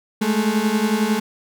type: beating tone pair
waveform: 35% pulse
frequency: 208.9 / 219.9 Hz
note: G#3 / A3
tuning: +10 / -1 cents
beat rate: 11 Hz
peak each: -19 / -18 dBFS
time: 0.21-1.2 s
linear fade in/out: 10 ms
effects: none